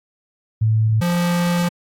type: tone pair in turn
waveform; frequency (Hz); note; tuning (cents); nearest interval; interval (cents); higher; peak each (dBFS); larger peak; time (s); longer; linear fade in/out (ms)
sine / square; 110 / 174.28; A2 / F3; 0 / -3; minor sixth; 797; second; -13 / -17; first; 0.61-1.01 / 1.01-1.69; second; 10
effects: AAC 48 kbps